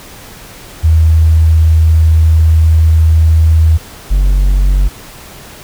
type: tone pair in turn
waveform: sine / triangle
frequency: 80.1 / 47.36 Hz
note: E2 / F#1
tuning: -49 / +41 cents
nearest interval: major sixth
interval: 910 cents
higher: first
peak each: -4 dBFS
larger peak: neither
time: 0.83-3.78 / 4.1-4.89 s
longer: first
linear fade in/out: 20 ms
effects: pink hiss -33 dBFS RMS until 5.63 s